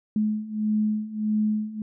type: beating tone pair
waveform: sine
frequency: 212.6 / 214.2 Hz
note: G#3 / A3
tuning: +41 / -46 cents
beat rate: 1.6 Hz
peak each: -27 / -24 dBFS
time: 0.16-1.82 s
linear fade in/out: 2 ms
effects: none